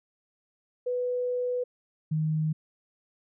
sine tone pair in turn, 495.1 / 155.95 Hz, B4 / D#3, +4 / +4 cents, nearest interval octave + minor sixth, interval 2000 cents, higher first, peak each -26 / -24 dBFS, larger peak second, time 0.86-1.64 / 2.11-2.53 s, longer first, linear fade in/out 10 ms, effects none

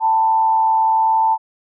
sine tone with frequency modulation, 886 Hz, A5, 12 cents sharp, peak -12 dBFS, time 0-1.38 s, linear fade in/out 50 ms, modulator 101 Hz, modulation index 0.47, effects none

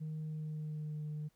sine tone with pitch glide, 155.56 to 151.31 Hz, D#3 to D#3, 0 to -48 cents, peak -36 dBFS, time 0-1.29 s, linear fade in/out 20 ms, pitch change -48 cents, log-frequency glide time 0.2-1.05 s, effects tanh soft clip ceiling -36 dBFS + pink hiss -75 dBFS RMS until 1.35 s

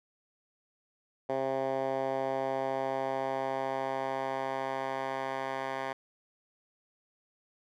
10% pulse tone with band-pass filter sweep, 133.7 Hz, C3, 38 cents sharp, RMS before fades -33 dBFS, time 1.29-5.93 s, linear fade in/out 5 ms, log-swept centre 610 to 1200 Hz, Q 1.5, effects none

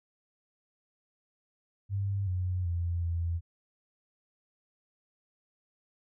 sine tone with pitch steps, 99 / 91.1 / 86 / 84.6 Hz, G2 / F#2 / F2 / E2, +18 / -26 / -26 / +45 cents, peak -28 dBFS, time 1.89-3.41 s, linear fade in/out 50 ms, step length 380 ms, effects none

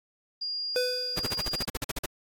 sine tone, 4826 Hz, D8, 46 cents sharp, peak -30 dBFS, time 0.41-1.65 s, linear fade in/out 10 ms
square tone with exponential decay, 499.5 Hz, B4, 20 cents sharp, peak -24 dBFS, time 0.76-1.5 s, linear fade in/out 1 ms, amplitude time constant 160 ms
pink noise bursts, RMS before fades -31 dBFS, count 13, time 1.17-2.06 s, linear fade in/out 5 ms, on 26 ms, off 46 ms
effects AAC 64 kbps

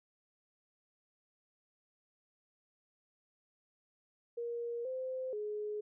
sine tone with pitch steps, 471.7 / 517 / 420.7 Hz, A#4 / C5 / G#4, +20 / -21 / +22 cents, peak -36 dBFS, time 4.37-5.81 s, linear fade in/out 10 ms, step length 480 ms, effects none

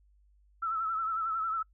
sine tone with vibrato, 1318.5 Hz, E6, in tune, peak -29 dBFS, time 0.62-1.63 s, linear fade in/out 10 ms, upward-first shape triangle, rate 11 Hz, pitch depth 66 cents each way, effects noise-tail reverb RT60 0.1 s tail -24 dB re dry + added 50 Hz sine -61 dBFS peak until 1.73 s

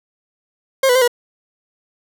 40% pulse tone with pitch steps, 534 / 493.9 / 519 / 483.4 Hz, C5 / B4 / C5 / B4, +35 / 0 / -14 / -37 cents, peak -10 dBFS, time 0.83-1.078 s, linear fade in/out 5 ms, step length 62 ms, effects none

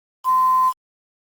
sine tone with quantisation, 1030 Hz, C6, 28 cents flat, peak -13 dBFS, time 0.24-0.73 s, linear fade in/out 50 ms, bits 6, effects Opus 24 kbps

